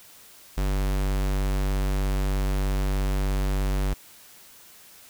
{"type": "tone", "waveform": "square", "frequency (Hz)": 48.4, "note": "G1", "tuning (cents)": -21, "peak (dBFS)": -23, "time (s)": [0.57, 3.94], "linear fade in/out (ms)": 10, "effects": ["white hiss -50 dBFS RMS until 5.09 s"]}